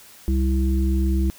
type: harmonic tone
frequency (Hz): 65.8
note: C2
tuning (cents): +10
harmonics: 1 / 3 / 5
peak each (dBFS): -18 / -26 / -27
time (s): 0.28-1.3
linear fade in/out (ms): 0
effects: white hiss -47 dBFS RMS until 1.38 s